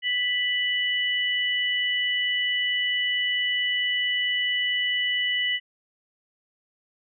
sine tone pair together, 1975.5 / 2960 Hz, B6 / F#7, 0 / 0 cents, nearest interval perfect fifth, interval 700 cents, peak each -25 dBFS, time 0.02-5.6 s, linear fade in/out 50 ms, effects none

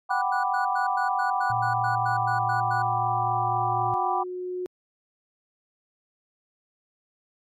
sine chord, G major seventh, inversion third, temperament equal, 740 / 784 / 987.8 / 1174.7 Hz, F#5 / G5 / B5 / D6, 0 / 0 / 0 / 0 cents, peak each -28 / -27 / -28 / -29 dBFS, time 0.09-4.24 s, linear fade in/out 20 ms
triangle tone bursts, 1466 Hz, F#6, 16 cents flat, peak -27 dBFS, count 13, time 0.1-2.824 s, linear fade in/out 10 ms, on 120 ms, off 97 ms
sine tone with exponential growth, 363.2 Hz, F#4, 32 cents flat, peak -27 dBFS, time 0.47-4.66 s, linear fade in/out 0 ms, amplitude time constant 910 ms
sine tone, 116.54 Hz, A#2, in tune, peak -31 dBFS, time 1.5-3.94 s, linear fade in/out 0 ms
effects MP3 64 kbps

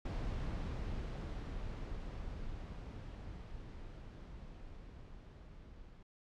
brown noise with level ramp, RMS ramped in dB -38 to -55 dBFS, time 0.05-6.03 s, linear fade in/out 5 ms, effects low-pass 5000 Hz 12 dB/octave

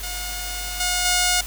5% pulse tone with level steps, 720 Hz, F#5, 47 cents flat, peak -18 / -9 / -6 dBFS, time 0.03-1.41 s, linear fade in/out 5 ms, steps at 0.8 / 1.05 s, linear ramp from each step 5 ms, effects added 50 Hz sine -33 dBFS peak until 1.46 s + white hiss -35 dBFS RMS until 1.46 s

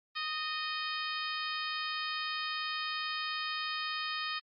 harmonic tone with a mistuned harmonic, 622.3 Hz, D#5, in tune, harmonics 2 / 3 / 4 / 5 / 6 / 7 / 8, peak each -38 / -40 / -41 / -42 / -43 / -43 / -44 dBFS, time 0.15-4.4 s, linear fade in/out 20 ms, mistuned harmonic 3, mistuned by -25 cents, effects MP3 32 kbps

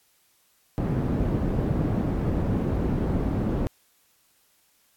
white low-pass noise, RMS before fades -25 dBFS, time 0.78-3.67 s, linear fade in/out 0 ms, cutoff 260 Hz, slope 12 dB/octave, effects white hiss -64 dBFS RMS until 4.96 s + AAC 64 kbps

